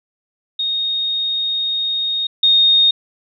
sine tone pair in turn, 3717 / 3701 Hz, A#7 / A#7, -6 / -13 cents, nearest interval unison, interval 7 cents, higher first, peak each -17 / -9 dBFS, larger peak second, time 0.59-2.27 / 2.43-2.91 s, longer first, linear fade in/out 5 ms, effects none

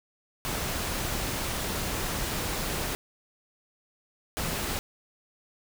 pink noise bursts at uneven times, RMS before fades -31 dBFS, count 2, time 0.45-2.95 / 4.37-4.79 s, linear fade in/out 0 ms, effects none

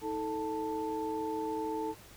sine tone cluster, 317.6 / 439.3 / 884 Hz, D#4 / A4 / A5, +36 / -3 / +8 cents, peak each -37 / -36 / -37 dBFS, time 0.01-1.95 s, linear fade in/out 50 ms, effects added 104 Hz sine -62 dBFS peak until 2.16 s + pink hiss -54 dBFS RMS until 2.16 s

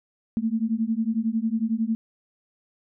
sine beating tone pair, 218.9 / 229.9 Hz, A3 / A#3, -9 / -24 cents, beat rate 11 Hz, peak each -25 dBFS, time 0.37-1.95 s, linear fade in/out 0 ms, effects none

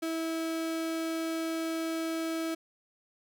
35% pulse tone, 325.6 Hz, E4, 21 cents flat, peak -29 dBFS, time 0.02-2.55 s, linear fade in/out 10 ms, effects none

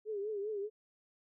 sine tone with vibrato, 415.3 Hz, G#4, in tune, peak -35 dBFS, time 0.05-0.7 s, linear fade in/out 50 ms, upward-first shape triangle, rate 5 Hz, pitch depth 110 cents each way, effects none

